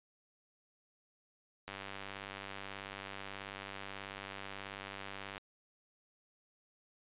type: click train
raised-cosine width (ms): 0.3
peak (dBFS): -27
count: 365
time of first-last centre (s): 1.68-5.379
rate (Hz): 98.4
effects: resampled to 8000 Hz